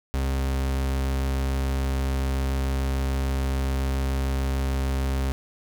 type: tone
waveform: 40% pulse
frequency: 66.9 Hz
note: C2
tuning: 39 cents sharp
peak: -22 dBFS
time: 0.14-5.32 s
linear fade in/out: 0 ms
effects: none